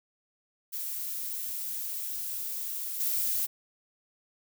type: noise with level steps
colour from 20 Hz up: violet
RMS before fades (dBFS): -35 / -29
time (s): 0.72-3.47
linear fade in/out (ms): 20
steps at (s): 3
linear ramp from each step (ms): 5
effects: none